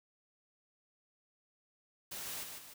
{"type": "noise with echo", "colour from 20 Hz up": "white", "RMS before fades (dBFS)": -43, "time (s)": [2.11, 2.44], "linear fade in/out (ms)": 10, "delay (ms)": 150, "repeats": 2, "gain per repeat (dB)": -5, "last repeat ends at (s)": 2.74, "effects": []}